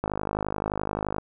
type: click train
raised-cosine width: 1 ms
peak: -13 dBFS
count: 60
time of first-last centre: 0.04-1.183 s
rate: 51.6 Hz
effects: none